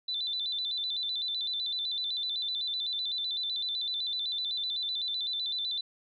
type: tone with vibrato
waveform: sine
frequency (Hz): 3760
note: A#7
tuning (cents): +14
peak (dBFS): -30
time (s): 0.08-5.81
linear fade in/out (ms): 5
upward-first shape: square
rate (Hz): 7.9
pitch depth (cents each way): 100
effects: none